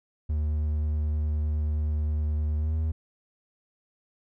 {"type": "tone with pitch glide", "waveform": "triangle", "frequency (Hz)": [75.8, 79.11], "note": ["D#2", "D#2"], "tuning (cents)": [-45, 29], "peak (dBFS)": -22, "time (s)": [0.29, 2.92], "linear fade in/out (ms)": 10, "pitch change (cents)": 74, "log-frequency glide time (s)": [2.57, 2.75], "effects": []}